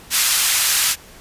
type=band-pass noise; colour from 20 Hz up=white; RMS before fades=-17 dBFS; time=0.1-0.96 s; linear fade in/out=50 ms; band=1400 to 12000 Hz; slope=12 dB/octave; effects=pink hiss -43 dBFS RMS until 1.2 s + resampled to 32000 Hz